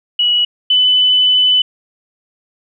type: tone pair in turn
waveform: sine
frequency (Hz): 2927 / 3004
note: F#7 / F#7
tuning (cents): -19 / +26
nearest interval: unison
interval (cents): 45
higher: second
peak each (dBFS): -10 / -8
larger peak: second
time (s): 0.19-0.45 / 0.7-1.62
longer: second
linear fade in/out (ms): 5
effects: none